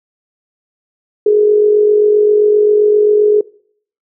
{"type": "tone with amplitude modulation", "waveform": "sine", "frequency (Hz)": 420, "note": "G#4", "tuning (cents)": 19, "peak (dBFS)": -4, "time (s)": [1.26, 3.41], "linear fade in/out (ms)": 5, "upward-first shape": "sine", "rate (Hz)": 47.6, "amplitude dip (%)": 50, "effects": ["noise-tail reverb RT60 0.6 s tail -23 dB re dry"]}